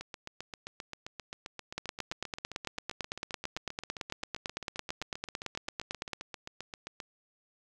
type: two click trains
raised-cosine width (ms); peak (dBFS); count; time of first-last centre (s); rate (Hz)
0.2; -17 / -23; 40 / 54; 1.78-6.133 / 0.01-7.002; 8.96 / 7.58
effects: none